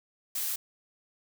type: noise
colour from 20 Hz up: blue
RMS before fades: -32 dBFS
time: 0.35-0.56 s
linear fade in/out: 5 ms
effects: none